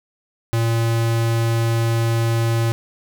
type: tone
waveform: square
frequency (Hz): 115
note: A#2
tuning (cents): -23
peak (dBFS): -17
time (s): 0.53-2.72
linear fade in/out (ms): 0
effects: none